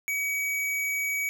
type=tone; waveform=square; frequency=2268 Hz; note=C#7; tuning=39 cents sharp; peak=-27 dBFS; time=0.08-1.29 s; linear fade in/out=0 ms; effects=none